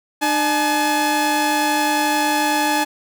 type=tone pair together; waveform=sawtooth; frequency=301.3 / 852.8 Hz; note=D4 / G#5; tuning=+44 / +46 cents; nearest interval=octave + tritone; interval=1802 cents; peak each=-17 / -14 dBFS; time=0.21-2.85 s; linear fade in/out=20 ms; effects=none